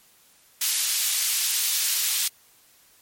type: high-pass noise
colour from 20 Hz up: pink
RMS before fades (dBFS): -24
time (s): 0.61-2.28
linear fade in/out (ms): 5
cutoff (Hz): 3700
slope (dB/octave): 12
effects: white hiss -57 dBFS RMS until 3.01 s + MP3 64 kbps